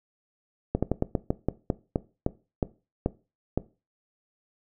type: slowing click train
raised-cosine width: 2 ms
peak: -10 dBFS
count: 13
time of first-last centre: 0.75-3.576 s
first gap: 76 ms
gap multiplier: 1.19
effects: noise-tail reverb RT60 0.3 s tail -18 dB re dry